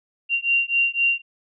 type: beating tone pair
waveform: sine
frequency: 2764 / 2767.9 Hz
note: F7 / F7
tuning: -19 / -16 cents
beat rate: 3.9 Hz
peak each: -21 dBFS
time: 0.29-1.22 s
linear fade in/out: 50 ms
effects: none